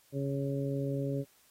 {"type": "harmonic tone", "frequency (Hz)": 138.59, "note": "C#3", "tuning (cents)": 0, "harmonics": [1, 2, 3, 4], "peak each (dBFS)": [-33, -36, -38, -39], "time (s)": [0.12, 1.25], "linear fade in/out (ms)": 50, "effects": ["white hiss -65 dBFS RMS until 1.5 s", "AAC 48 kbps"]}